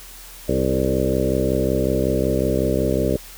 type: harmonic tone with a mistuned harmonic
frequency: 65.41 Hz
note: C2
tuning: in tune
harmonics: 1 / 2 / 3 / 4 / 5 / 6 / 7 / 8 / 9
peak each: -26 / -26 / -26 / -26 / -26 / -26 / -26 / -26 / -26 dBFS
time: 0.48-3.17 s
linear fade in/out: 10 ms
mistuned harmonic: 6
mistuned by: +25 cents
effects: added 40 Hz sine -43 dBFS peak until 3.37 s + white hiss -41 dBFS RMS until 3.37 s